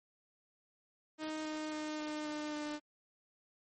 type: tone with pitch steps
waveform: sawtooth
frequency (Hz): 311.1 / 308.6 / 306.1 / 303.6 / 301.2 / 298.8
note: D#4 / D#4 / D#4 / D#4 / D4 / D4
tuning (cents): 0 / -14 / -28 / -42 / +44 / +30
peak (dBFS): -34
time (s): 1.18-2.8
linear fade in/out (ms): 50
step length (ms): 270
effects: MP3 32 kbps